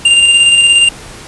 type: tone with tremolo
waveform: square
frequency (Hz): 2794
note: F7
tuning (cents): 0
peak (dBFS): -4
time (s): 0.05-0.89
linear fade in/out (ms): 5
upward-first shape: square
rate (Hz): 17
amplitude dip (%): 30
effects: pink hiss -31 dBFS RMS until 1.27 s + resampled to 24000 Hz